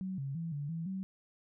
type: tone with pitch steps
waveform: sine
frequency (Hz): 188.2 / 137.1 / 165.9 / 144.2 / 164.8 / 190.4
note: F#3 / C#3 / E3 / D3 / E3 / F#3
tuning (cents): +30 / -19 / +11 / -31 / 0 / +50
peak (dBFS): -35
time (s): 0.01-1.03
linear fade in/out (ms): 0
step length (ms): 170
effects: none